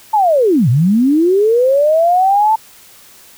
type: linear two-way sweep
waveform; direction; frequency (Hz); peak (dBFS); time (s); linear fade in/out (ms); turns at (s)
sine; down then up; 892 to 110.8 to 892; -8; 0.13-2.56; 10; 0.69
effects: white hiss -42 dBFS RMS until 3.37 s